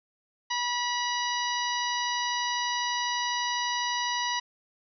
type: harmonic tone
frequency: 972 Hz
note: B5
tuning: 28 cents flat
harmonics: 1 / 2 / 3 / 4 / 5 / 6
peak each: -30 / -33 / -35 / -36 / -37 / -38 dBFS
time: 0.5-4.4 s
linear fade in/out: 10 ms
effects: none